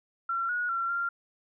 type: tone with pitch steps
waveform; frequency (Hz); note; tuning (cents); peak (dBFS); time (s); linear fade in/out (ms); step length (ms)
sine; 1362 / 1453 / 1363 / 1387; F6 / F#6 / F6 / F6; -44 / -32 / -43 / -12; -27; 0.29-1.09; 5; 200
effects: none